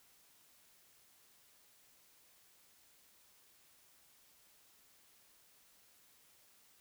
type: silence
effects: white hiss -67 dBFS RMS until 6.8 s